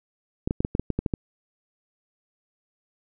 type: clicks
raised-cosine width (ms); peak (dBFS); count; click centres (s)
3; -11; 10; 0.475 / 0.509 / 0.605 / 0.649 / 0.751 / 0.796 / 0.903 / 0.99 / 1.062 / 1.138
effects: none